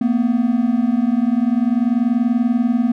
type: tone pair together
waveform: triangle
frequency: 228.4 / 248.8 Hz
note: A#3 / B3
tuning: -35 / +13 cents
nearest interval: minor second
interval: 148 cents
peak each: -15 dBFS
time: 0.01-2.92 s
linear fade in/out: 5 ms
effects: none